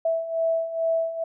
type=beating tone pair; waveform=sine; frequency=655 / 657.3 Hz; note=E5 / E5; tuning=-11 / -5 cents; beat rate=2.3 Hz; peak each=-28 / -23 dBFS; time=0.05-1.24 s; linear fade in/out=5 ms; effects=none